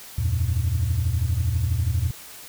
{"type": "tone cluster", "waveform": "sine", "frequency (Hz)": [79.5, 91.8, 117.8], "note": ["D#2", "F#2", "A#2"], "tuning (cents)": [38, -13, 19], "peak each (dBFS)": [-23, -23, -24], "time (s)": [0.18, 2.11], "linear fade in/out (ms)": 5, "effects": ["tanh soft clip ceiling -14 dBFS", "white hiss -42 dBFS RMS until 2.48 s"]}